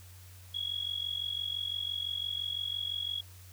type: tone with amplitude modulation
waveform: sine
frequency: 3328 Hz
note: G#7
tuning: 3 cents sharp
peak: -29 dBFS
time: 0.54-3.21 s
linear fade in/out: 10 ms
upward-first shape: sine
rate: 45.9 Hz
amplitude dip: 80%
effects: added 91 Hz sine -50 dBFS peak until 3.52 s + white hiss -57 dBFS RMS until 3.52 s